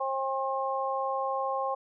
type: harmonic tone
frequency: 267.7 Hz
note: C4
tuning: 40 cents sharp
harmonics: 2 / 3 / 4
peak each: -32 / -32 / -32 dBFS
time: 0-1.75 s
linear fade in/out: 10 ms
effects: none